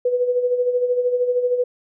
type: tone with tremolo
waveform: sine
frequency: 493.9 Hz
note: B4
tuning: in tune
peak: -14 dBFS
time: 0.05-1.64 s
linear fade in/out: 5 ms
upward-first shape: sine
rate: 13 Hz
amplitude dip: 60%
effects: none